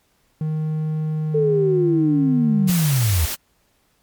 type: tone with pitch glide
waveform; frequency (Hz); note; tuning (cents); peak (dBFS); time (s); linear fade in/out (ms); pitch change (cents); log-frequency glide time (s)
triangle; 155.56 to 152.09; D#3 to D#3; 0 to -39; -18; 0.41-2.7; 2; -39; 1.05-2.29
type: linear sweep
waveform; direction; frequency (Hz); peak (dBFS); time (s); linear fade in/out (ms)
sine; down; 449.5 to 72.5; -15; 1.34-3.26; 10
type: noise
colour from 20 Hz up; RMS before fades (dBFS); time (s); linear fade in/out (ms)
white; -26; 2.67-3.36; 20
effects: pink hiss -63 dBFS RMS until 4.02 s + MP3 96 kbps